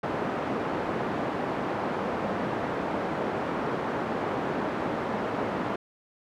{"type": "band-pass noise", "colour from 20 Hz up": "pink", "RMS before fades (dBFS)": -30, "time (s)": [0.03, 5.76], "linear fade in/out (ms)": 5, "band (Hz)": [220, 1200], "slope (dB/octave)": 12, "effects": []}